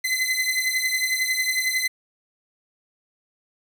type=beating tone pair; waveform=sawtooth; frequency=2032 / 2043 Hz; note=B6 / C7; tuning=+49 / -42 cents; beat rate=11 Hz; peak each=-21 dBFS; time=0.04-1.88 s; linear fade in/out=10 ms; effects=9-bit